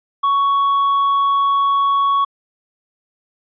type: tone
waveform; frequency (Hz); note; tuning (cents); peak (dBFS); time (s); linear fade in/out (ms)
triangle; 1115; C#6; +10; -11; 0.23-2.25; 10
effects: resampled to 11025 Hz